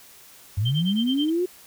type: linear sweep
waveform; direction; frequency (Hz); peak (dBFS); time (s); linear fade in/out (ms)
sine; up; 91.6 to 370; -20; 0.57-1.46; 10
type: tone with tremolo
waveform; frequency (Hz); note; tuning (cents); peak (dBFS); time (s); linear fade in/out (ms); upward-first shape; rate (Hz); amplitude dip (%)
sine; 3136; G7; 0; -25; 0.65-1.3; 10; sine; 9.3; 100
effects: white hiss -49 dBFS RMS until 1.66 s